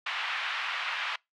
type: band-pass noise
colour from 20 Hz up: white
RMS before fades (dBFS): -33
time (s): 0.06-1.16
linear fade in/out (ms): 5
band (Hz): 910 to 3000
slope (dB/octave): 24
effects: noise-tail reverb RT60 0.2 s tail -25 dB re dry